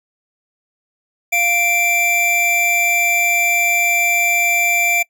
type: tone pair together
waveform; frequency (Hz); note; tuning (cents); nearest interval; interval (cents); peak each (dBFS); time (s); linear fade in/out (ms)
square; 698.5 / 2349; F5 / D7; 0 / 0; octave + major sixth; 2100; -23 / -15; 1.32-5.03; 10
effects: noise-tail reverb RT60 0.1 s tail -24 dB re dry